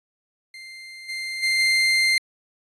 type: tone with level steps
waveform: 30% pulse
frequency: 2093 Hz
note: C7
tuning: in tune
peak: -35 / -25 / -16 / -14 dBFS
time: 0.54-2.18 s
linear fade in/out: 2 ms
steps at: 1.08 / 1.42 / 1.58 s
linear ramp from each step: 20 ms
effects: resampled to 22050 Hz